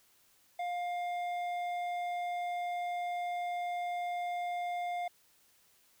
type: tone with hard clipping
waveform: sine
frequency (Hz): 706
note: F5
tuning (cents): +19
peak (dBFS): -35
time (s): 0.59-5.08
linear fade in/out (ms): 5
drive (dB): 8
effects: white hiss -67 dBFS RMS until 6 s